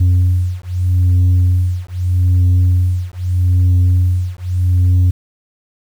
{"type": "beating tone pair", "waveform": "sine", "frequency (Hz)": [89.9, 90.7], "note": ["F#2", "F#2"], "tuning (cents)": [-49, -34], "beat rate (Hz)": 0.8, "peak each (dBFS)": -11, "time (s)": [0, 5.11], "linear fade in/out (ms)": 10, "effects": ["tanh soft clip ceiling -7 dBFS", "7-bit"]}